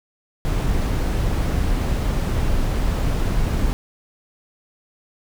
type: noise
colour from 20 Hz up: brown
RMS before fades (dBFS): -20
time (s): 0.45-3.73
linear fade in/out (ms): 0
effects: none